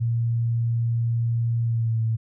sine tone with pitch glide, 116.54 to 112.38 Hz, A#2 to A2, 0 to +37 cents, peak -20 dBFS, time 0-2.17 s, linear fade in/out 20 ms, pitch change -63 cents, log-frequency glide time 1.62-2.02 s, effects none

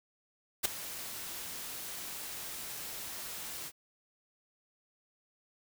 white noise with ADSR envelope, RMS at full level -26 dBFS, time 0.63-3.72 s, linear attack 23 ms, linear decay 7 ms, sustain -16 dB, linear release 52 ms, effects none

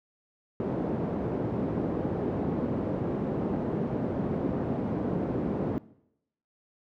pink band-pass noise, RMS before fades -30 dBFS, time 0.6-5.78 s, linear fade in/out 0 ms, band 160 to 450 Hz, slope 12 dB/octave, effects noise-tail reverb RT60 0.8 s tail -20 dB re dry

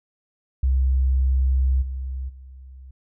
sine tone with level steps, 65.4 Hz, C2, in tune, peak -16 / -26 / -39 dBFS, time 0.63-2.91 s, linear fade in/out 5 ms, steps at 1.81 / 2.28 s, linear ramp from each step 20 ms, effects none

